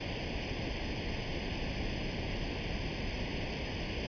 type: noise with comb filter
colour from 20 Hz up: pink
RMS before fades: -36 dBFS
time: 0-4.07 s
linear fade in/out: 10 ms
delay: 0.38 ms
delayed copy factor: +0.9
effects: resampled to 11025 Hz